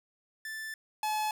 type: tone pair in turn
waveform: 45% pulse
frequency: 1760 / 856.4 Hz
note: A6 / A5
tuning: 0 / -47 cents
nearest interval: octave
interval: 1247 cents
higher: first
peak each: -37 / -29 dBFS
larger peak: second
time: 0.45-0.74 / 1.03-1.31 s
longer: first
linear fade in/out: 2 ms
effects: none